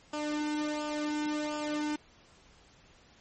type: tone with flanger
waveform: sawtooth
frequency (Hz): 300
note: D4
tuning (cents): +37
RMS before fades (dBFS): -33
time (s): 0.13-1.96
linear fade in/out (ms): 5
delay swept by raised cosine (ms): 0.49 to 1.79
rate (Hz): 1.4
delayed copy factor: -0.7
effects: pink hiss -60 dBFS RMS until 3.2 s + MP3 32 kbps